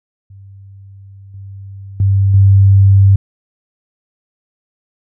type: tone with level steps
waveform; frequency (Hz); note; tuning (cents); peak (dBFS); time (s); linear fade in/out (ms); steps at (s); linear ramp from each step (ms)
sine; 98; G2; 0; -34 / -28 / -8 / -4; 0.3-3.16; 5; 1.34 / 2 / 2.34; 2
effects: none